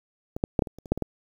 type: clicks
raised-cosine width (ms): 2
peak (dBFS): -18 / -9 / -7 / -7 / -23 / -30 / -28 / -8 / -19 / -13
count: 10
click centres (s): 0.365 / 0.439 / 0.592 / 0.622 / 0.672 / 0.786 / 0.858 / 0.92 / 0.976 / 1.023
effects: 8-bit